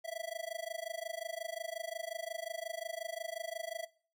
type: tone with amplitude modulation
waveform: square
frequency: 659.3 Hz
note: E5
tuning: in tune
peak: -35 dBFS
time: 0.04-3.86 s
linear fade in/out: 20 ms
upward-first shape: sine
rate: 25.6 Hz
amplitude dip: 95%
effects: noise-tail reverb RT60 0.4 s tail -19 dB re dry